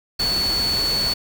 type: tone in noise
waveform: sine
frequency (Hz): 4435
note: C#8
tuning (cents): 0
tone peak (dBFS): -19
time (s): 0.19-1.14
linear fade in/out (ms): 10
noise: pink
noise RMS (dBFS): -28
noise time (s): 0.19-1.14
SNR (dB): +6
effects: none